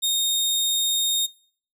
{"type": "tone", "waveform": "sawtooth", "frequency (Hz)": 3695, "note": "A#7", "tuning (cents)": -16, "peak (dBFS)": -17, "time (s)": [0.02, 1.27], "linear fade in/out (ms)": 20, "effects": ["noise-tail reverb RT60 0.5 s tail -22 dB re dry"]}